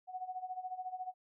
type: tone with tremolo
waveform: sine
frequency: 740 Hz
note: F#5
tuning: in tune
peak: -36 dBFS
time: 0.07-1.14 s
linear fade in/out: 50 ms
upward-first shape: sine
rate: 14 Hz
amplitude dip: 80%
effects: none